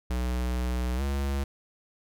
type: tone with pitch glide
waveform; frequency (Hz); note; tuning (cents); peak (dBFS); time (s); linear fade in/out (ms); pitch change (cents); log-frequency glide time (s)
square; 61.74 to 69.3; B1 to C#2; 0 to 0; -27; 0.1-1.44; 5; +200; 0.96-1.02
effects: none